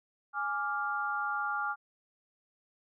sine chord, D diminished, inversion second, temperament equal, 830.6 / 1174.7 / 1396.9 Hz, Ab5 / D6 / F6, 0 / 0 / 0 cents, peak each -36 / -36 / -33 dBFS, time 0.33-1.76 s, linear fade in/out 50 ms, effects none

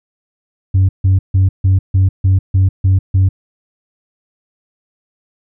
sine tone bursts, 94.8 Hz, F#2, 43 cents sharp, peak -5 dBFS, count 9, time 0.74-3.29 s, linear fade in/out 10 ms, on 150 ms, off 150 ms, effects tanh soft clip ceiling -6 dBFS

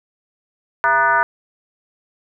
sine tone with frequency modulation, 1216 Hz, D#6, 40 cents flat, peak -12 dBFS, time 0.84-1.23 s, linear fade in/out 0 ms, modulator 271 Hz, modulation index 1.7, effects none

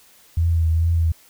sine tone with vibrato, 82.41 Hz, E2, in tune, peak -15 dBFS, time 0.37-1.12 s, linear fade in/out 5 ms, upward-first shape triangle, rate 2.3 Hz, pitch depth 42 cents each way, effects white hiss -52 dBFS RMS until 1.29 s

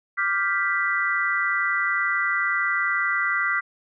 sine chord, G dominant seventh, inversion second, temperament equal, 1174.7 / 1396.9 / 1568 / 1975.5 Hz, D6 / F6 / G6 / B6, 0 / 0 / 0 / 0 cents, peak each -28 / -26 / -28 / -24 dBFS, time 0.17-3.61 s, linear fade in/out 20 ms, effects none

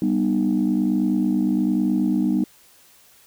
sine chord, G augmented, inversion none, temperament just, 196 / 245 / 306.2 Hz, G3 / B3 / D#4, 0 / -14 / -28 cents, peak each -21 dBFS, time 0.02-2.44 s, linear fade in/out 2 ms, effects tanh soft clip ceiling -11 dBFS + white hiss -53 dBFS RMS until 3.26 s

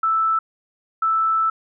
sine tone pair in turn, 1318.5 / 1318.5 Hz, E6 / E6, 0 / 0 cents, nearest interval unison, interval 0 cents, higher neither, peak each -16 dBFS, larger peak neither, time 0.03-0.39 / 1.02-1.5 s, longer second, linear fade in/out 5 ms, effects none

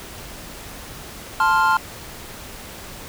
triangle chord, F major, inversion first, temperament equal, 880 / 1046.5 / 1396.9 Hz, A5 / C6 / F6, 0 / 0 / 0 cents, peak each -17 dBFS, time 1.4-1.77 s, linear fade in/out 2 ms, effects pink hiss -37 dBFS RMS until 3.08 s

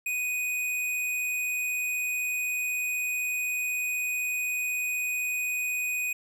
square tone, 2489 Hz, D#7, in tune, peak -28 dBFS, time 0.06-6.13 s, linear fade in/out 5 ms, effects none

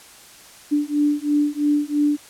sine beating tone pair, 292.2 / 295.2 Hz, D4 / D4, -9 / +9 cents, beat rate 3 Hz, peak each -20 dBFS, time 0.71-2.17 s, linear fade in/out 20 ms, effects white hiss -45 dBFS RMS until 2.29 s + low-pass 11000 Hz 12 dB/octave

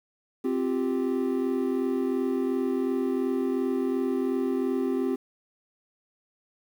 triangle chord, C suspended fourth, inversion none, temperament equal, 261.6 / 349.2 / 392 Hz, C4 / F4 / G4, 0 / 0 / 0 cents, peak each -25 / -29 / -27 dBFS, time 0.44-5.16 s, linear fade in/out 10 ms, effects 9-bit

